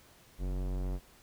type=tone with low-pass filter sweep; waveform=square; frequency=46.25 Hz; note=F#1; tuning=in tune; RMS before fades=-34 dBFS; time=0.38-1 s; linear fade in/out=50 ms; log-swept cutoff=480 to 750 Hz; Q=0.76; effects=pink hiss -60 dBFS RMS until 1.22 s